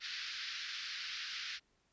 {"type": "band-pass noise", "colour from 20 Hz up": "white", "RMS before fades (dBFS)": -43, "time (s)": [0, 1.6], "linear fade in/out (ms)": 50, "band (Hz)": [1400, 5200], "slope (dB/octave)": 48, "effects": ["pink hiss -75 dBFS RMS until 1.92 s", "resampled to 16000 Hz"]}